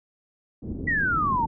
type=low-pass noise; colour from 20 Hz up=white; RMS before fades=-32 dBFS; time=0.62-1.47 s; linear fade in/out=10 ms; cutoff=300 Hz; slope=24 dB/octave
type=exponential sweep; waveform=sine; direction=down; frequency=1975.5 to 880 Hz; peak=-21 dBFS; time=0.87-1.46 s; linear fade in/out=10 ms
effects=none